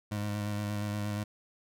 25% pulse tone with vibrato, 103.83 Hz, G#2, in tune, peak -28 dBFS, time 0.11-1.24 s, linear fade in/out 10 ms, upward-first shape square, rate 8.5 Hz, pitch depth 17 cents each way, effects none

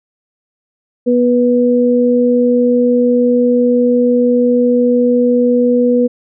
sine tone pair together, 244.1 / 489.9 Hz, B3 / B4, -20 / -14 cents, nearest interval octave, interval 1206 cents, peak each -11 dBFS, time 1.06-6.08 s, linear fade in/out 20 ms, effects none

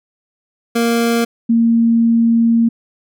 25% pulse / sine tone pair in turn, 233.1 / 230.6 Hz, A#3 / A#3, 0 / -19 cents, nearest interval unison, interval 19 cents, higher first, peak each -9 dBFS, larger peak neither, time 0.75-1.25 / 1.49-2.69 s, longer second, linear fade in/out 10 ms, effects none

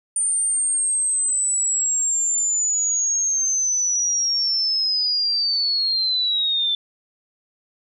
sine linear sweep, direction down, 9050 to 3520 Hz, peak -18 dBFS, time 0.16-6.75 s, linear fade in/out 2 ms, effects none

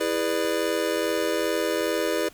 square chord, E dominant seventh, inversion none, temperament just, 329.6 / 412 / 494.4 / 593.3 Hz, E4 / G#4 / B4 / D5, 0 / -14 / +2 / +18 cents, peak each -29 dBFS, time 0-2.29 s, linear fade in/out 10 ms, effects pink hiss -51 dBFS RMS until 2.33 s + MP3 96 kbps

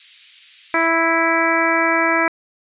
white high-pass noise, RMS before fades -39 dBFS, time 0-0.87 s, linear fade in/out 2 ms, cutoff 2200 Hz, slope 24 dB/octave
harmonic tone, 329.6 Hz, E4, in tune, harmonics 1 / 2 / 3 / 4 / 5 / 6 / 7, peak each -22 / -22 / -22 / -22 / -22 / -22 / -22 dBFS, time 0.74-2.28 s, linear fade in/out 2 ms
effects resampled to 8000 Hz

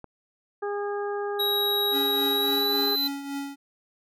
click, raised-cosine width 1 ms, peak -27 dBFS, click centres 0.043 s
harmonic tone, 407.9 Hz, G#4, 31 cents flat, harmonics 1 / 2 / 3 / 4, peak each -28 / -34 / -38 / -40 dBFS, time 0.62-2.96 s, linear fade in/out 10 ms
square tone with pitch glide, 3836 to 4031 Hz, A#7 to B7, +49 to +35 cents, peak -24 dBFS, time 1.39-3.08 s, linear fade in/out 10 ms, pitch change +86 cents, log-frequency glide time 2.32-2.87 s
square tone with tremolo, 279.6 Hz, C#4, 15 cents sharp, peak -29 dBFS, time 1.91-3.56 s, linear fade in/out 50 ms, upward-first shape triangle, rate 3.6 Hz, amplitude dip 60%
effects none

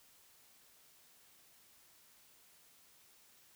silence, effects white hiss -65 dBFS RMS until 3.55 s

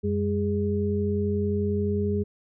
sine tone cluster, 91.5 / 202.8 / 411.4 Hz, F#2 / G#3 / G#4, -19 / -41 / -16 cents, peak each -27 dBFS, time 0.03-2.24 s, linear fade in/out 20 ms, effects none

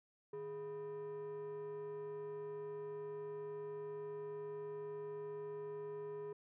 sine tone with frequency modulation, 415.3 Hz, G#4, in tune, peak -40 dBFS, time 0.33-6.33 s, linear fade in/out 5 ms, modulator 569 Hz, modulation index 0.41, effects tanh soft clip ceiling -42 dBFS

